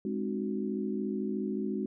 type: chord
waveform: sine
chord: Ab dominant seventh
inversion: none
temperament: equal with one note detuned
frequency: 207.7 / 261.6 / 304.9 / 370 Hz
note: Ab3 / C4 / Eb4 / Gb4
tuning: 0 / 0 / -35 / 0 cents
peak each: -33 / -37 / -39 / -36 dBFS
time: 0.05-1.86 s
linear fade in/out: 2 ms
effects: none